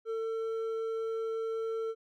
sine tone with hard clipping, 449.1 Hz, A4, 35 cents sharp, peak -33 dBFS, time 0.05-1.95 s, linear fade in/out 50 ms, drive 5 dB, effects none

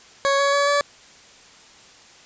20% pulse tone with pitch steps, 554.4 / 560.8 / 567.4 / 574 Hz, C#5 / C#5 / C#5 / D5, 0 / +20 / +40 / -40 cents, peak -12 dBFS, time 0.25-0.81 s, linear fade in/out 0 ms, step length 140 ms, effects white hiss -48 dBFS RMS until 2.25 s + resampled to 16000 Hz

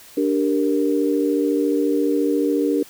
sine chord, G minor, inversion second, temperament equal with one note detuned, 292.8 / 392 / 466.2 Hz, D4 / G4 / Bb4, -5 / 0 / 0 cents, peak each -19 / -23 / -22 dBFS, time 0.17-2.83 s, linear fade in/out 5 ms, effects white hiss -45 dBFS RMS until 2.89 s

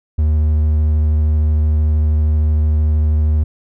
triangle tone with vibrato, 76.5 Hz, D#2, 29 cents flat, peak -9 dBFS, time 0.18-3.44 s, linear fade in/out 10 ms, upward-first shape triangle, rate 13 Hz, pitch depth 15 cents each way, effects none

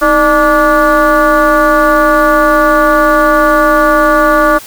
sine tone with frequency modulation, 880 Hz, A5, in tune, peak -4 dBFS, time 0.01-4.59 s, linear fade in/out 20 ms, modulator 283 Hz, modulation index 2.1, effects tanh soft clip ceiling -1 dBFS + white hiss -31 dBFS RMS until 4.66 s

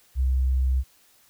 sine tone, 64.8 Hz, C2, 16 cents flat, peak -19 dBFS, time 0.15-0.84 s, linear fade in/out 50 ms, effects white hiss -59 dBFS RMS until 1.29 s

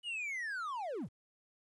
triangle linear sweep, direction down, 2960 to 72.4 Hz, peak -35 dBFS, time 0.03-1.09 s, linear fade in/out 50 ms, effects resampled to 24000 Hz + 12-bit

